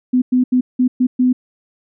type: tone bursts at uneven times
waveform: sine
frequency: 252 Hz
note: B3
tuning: 35 cents sharp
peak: -10 dBFS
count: 6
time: 0.13-0.22 / 0.32-0.44 / 0.52-0.61 / 0.79-0.88 / 1-1.07 / 1.19-1.33 s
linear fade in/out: 10 ms
effects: none